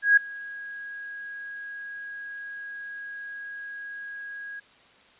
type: tone with ADSR envelope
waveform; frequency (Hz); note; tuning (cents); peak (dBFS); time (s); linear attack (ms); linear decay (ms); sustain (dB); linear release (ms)
sine; 1647; G#6; -15; -12; 0.02-4.6; 150; 6; -23; 9
effects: white hiss -56 dBFS RMS until 5.19 s + resampled to 8000 Hz